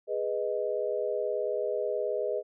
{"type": "chord", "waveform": "sine", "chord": "G# minor", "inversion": "none", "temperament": "equal", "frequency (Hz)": [415.3, 493.9, 622.3], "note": ["G#4", "B4", "D#5"], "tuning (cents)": [0, 0, 0], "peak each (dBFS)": -32, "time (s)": [0.07, 2.43], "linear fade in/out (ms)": 50, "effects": []}